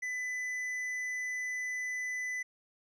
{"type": "tone with hard clipping", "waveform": "sine", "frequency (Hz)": 2000, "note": "B6", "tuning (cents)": 21, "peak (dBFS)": -35, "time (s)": [0.02, 2.43], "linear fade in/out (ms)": 10, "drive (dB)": 6, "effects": []}